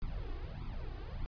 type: noise with flanger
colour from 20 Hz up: brown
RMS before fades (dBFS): -40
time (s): 0.02-1.26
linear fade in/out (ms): 0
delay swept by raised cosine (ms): 0.84 to 2.74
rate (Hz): 1.6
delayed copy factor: +0.85
effects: resampled to 11025 Hz